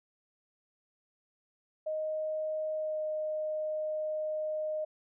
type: tone with pitch glide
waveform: sine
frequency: 622.3 to 617.6 Hz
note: D#5 to D#5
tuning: 0 to -13 cents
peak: -31 dBFS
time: 1.86-4.85 s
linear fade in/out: 10 ms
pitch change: -13 cents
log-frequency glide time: 2.75-3.03 s
effects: none